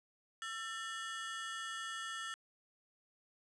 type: ring-modulated tone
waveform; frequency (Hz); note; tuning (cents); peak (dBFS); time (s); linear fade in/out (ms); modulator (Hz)
30% pulse; 1568; G6; 0; -35; 0.42-2.34; 0; 226
effects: resampled to 24000 Hz + 12-bit